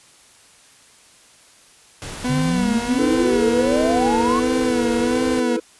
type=noise; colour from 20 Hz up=pink; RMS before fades=-32 dBFS; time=2.02-5.4 s; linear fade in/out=0 ms
type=tone with vibrato; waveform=40% pulse; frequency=246.9 Hz; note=B3; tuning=in tune; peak=-19 dBFS; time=2.24-5.57 s; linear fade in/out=10 ms; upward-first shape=sine; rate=1.4 Hz; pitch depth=72 cents each way
type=exponential sweep; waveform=sine; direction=up; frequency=138.59 to 1112 Hz; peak=-19 dBFS; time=2.29-4.4 s; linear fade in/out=10 ms
type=chord; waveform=triangle; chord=E suspended fourth; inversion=none; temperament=equal; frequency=329.6 / 440 / 493.9 Hz; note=E4 / A4 / B4; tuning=0 / 0 / 0 cents; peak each=-22 / -23 / -22 dBFS; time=2.98-5.6 s; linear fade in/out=10 ms
effects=white hiss -50 dBFS RMS until 5.79 s + resampled to 24000 Hz